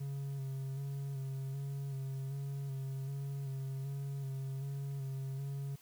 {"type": "tone with vibrato", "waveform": "triangle", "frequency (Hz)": 136.7, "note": "C#3", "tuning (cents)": -24, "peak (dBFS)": -35, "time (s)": [0, 5.76], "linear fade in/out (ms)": 10, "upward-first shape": "square", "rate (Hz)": 1.3, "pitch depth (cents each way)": 25, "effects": ["white hiss -63 dBFS RMS until 5.81 s"]}